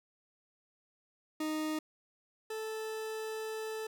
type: tone pair in turn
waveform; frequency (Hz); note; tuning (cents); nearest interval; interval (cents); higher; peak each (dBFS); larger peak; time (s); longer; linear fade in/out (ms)
40% pulse; 310 / 438.4; D#4 / A4; -6 / -6; tritone; 600; second; -32 / -36; first; 1.4-1.79 / 2.5-3.87; second; 5
effects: none